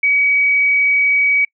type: tone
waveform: sine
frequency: 2268 Hz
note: C#7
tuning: 39 cents sharp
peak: -11 dBFS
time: 0.03-1.45 s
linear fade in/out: 5 ms
effects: noise-tail reverb RT60 0.1 s tail -25 dB re dry

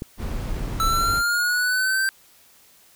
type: click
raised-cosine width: 3 ms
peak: -16 dBFS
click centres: 0.021 s
type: noise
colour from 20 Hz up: brown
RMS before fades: -27 dBFS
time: 0.17-1.23 s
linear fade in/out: 50 ms
type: linear sweep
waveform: square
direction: up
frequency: 1318.5 to 1568 Hz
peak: -20 dBFS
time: 0.8-2.09 s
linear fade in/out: 0 ms
effects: white hiss -54 dBFS RMS until 2.95 s

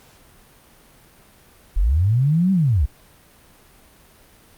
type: linear two-way sweep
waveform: sine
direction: up then down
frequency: 35.03 to 196 to 56.7 Hz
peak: -14 dBFS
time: 1.76-2.86 s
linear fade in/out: 10 ms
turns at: 2.52 s
effects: pink hiss -51 dBFS RMS until 4.57 s + Opus 48 kbps

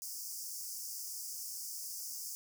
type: high-pass noise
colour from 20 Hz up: pink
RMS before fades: -43 dBFS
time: 0.02-2.35 s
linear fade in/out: 0 ms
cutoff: 4900 Hz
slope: 96 dB/octave
effects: none

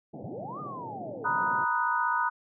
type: band-pass noise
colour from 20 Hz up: pink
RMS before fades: -42 dBFS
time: 0.13-1.65 s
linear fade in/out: 10 ms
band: 110 to 820 Hz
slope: 96 dB/octave
type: linear two-way sweep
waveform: sine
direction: up then down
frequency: 50.9 to 1244.5 to 404.3 Hz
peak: -37 dBFS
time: 0.23-1.26 s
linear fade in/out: 20 ms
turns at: 0.6 s
type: chord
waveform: sine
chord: B major seventh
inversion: third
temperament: equal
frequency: 932.3 / 987.8 / 1244.5 / 1480 Hz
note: A#5 / B5 / D#6 / F#6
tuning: 0 / 0 / 0 / 0 cents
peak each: -30 dBFS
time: 1.24-2.3 s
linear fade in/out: 20 ms
effects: none

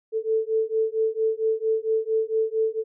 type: beating tone pair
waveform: sine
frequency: 440 / 444.4 Hz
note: A4 / A4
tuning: 0 / +17 cents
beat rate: 4.4 Hz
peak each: -24 dBFS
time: 0.12-2.84 s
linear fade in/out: 50 ms
effects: none

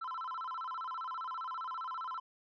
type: tone with vibrato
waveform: triangle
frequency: 1166 Hz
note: D6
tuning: 13 cents flat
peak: -35 dBFS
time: 0.01-2.2 s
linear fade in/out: 10 ms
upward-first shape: square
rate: 15 Hz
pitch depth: 230 cents each way
effects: tanh soft clip ceiling -31 dBFS + resampled to 11025 Hz

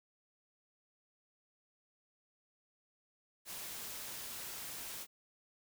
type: noise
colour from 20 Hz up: white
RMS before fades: -45 dBFS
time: 3.45-5.07 s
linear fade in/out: 50 ms
effects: none

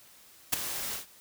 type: noise with ADSR envelope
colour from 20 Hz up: white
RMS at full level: -23 dBFS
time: 0.52-1.06 s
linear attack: 14 ms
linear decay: 10 ms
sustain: -12 dB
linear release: 120 ms
effects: white hiss -56 dBFS RMS until 1.2 s

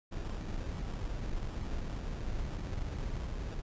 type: noise with sample-and-hold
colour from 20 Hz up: brown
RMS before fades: -37 dBFS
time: 0.11-3.62 s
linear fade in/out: 20 ms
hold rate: 2100 Hz
effects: resampled to 16000 Hz

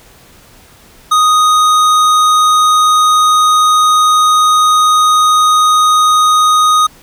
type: tone with hard clipping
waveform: sine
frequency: 1244.5 Hz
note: D#6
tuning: in tune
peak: -8 dBFS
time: 1.11-6.87 s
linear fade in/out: 10 ms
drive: 14 dB
effects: pink hiss -42 dBFS RMS until 7.02 s

